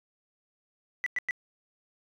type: tone bursts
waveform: sine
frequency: 1975 Hz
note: B6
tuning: in tune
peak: -25 dBFS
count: 3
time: 1.04-1.309 s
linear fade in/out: 0 ms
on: 23 ms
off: 100 ms
effects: tanh soft clip ceiling -22 dBFS